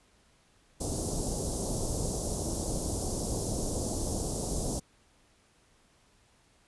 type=band-stop noise; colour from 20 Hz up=pink; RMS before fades=-32 dBFS; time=0.8-4.8 s; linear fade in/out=10 ms; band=710 to 5700 Hz; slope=24 dB/octave; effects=pink hiss -65 dBFS RMS until 6.67 s + resampled to 24000 Hz